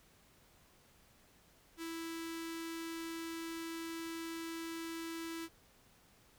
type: tone with notch filter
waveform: sawtooth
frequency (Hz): 329.6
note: E4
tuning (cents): 0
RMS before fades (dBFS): -43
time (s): 1.77-5.49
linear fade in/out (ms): 50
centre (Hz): 670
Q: 0.95
effects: pink hiss -66 dBFS RMS until 6.38 s